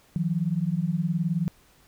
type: beating tone pair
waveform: sine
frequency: 159.9 / 178.9 Hz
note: D#3 / F3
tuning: +48 / +42 cents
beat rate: 19 Hz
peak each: -26 dBFS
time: 0.16-1.48 s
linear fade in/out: 0 ms
effects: pink hiss -59 dBFS RMS until 1.87 s